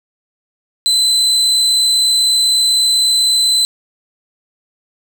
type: tone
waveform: 35% pulse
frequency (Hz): 4034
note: B7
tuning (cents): +36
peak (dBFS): -9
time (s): 0.86-3.65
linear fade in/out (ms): 0
effects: none